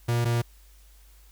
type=tone pair in turn; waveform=45% pulse; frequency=118.7 / 118.26 Hz; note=A#2 / A#2; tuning=+32 / +25 cents; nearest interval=unison; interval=7 cents; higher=first; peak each=-22 dBFS; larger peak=neither; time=0.08-0.25 / 0.25-0.42 s; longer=neither; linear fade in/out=10 ms; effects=added 50 Hz sine -51 dBFS peak until 1.31 s + white hiss -60 dBFS RMS until 1.31 s